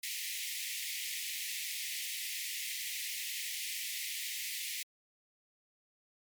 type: high-pass noise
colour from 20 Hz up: pink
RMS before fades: -39 dBFS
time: 0.03-4.83 s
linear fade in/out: 5 ms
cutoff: 1900 Hz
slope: 96 dB/octave
effects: MP3 96 kbps